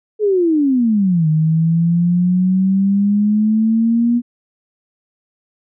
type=exponential two-way sweep; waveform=sine; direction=down then up; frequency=435.9 to 154.5 to 241.4 Hz; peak=-11 dBFS; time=0.19-4.22 s; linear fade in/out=50 ms; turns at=1.28 s; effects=none